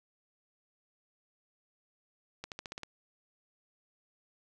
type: accelerating click train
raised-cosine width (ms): 0.2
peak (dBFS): -23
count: 7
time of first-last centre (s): 2.44-2.833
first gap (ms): 78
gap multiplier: 0.93
effects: none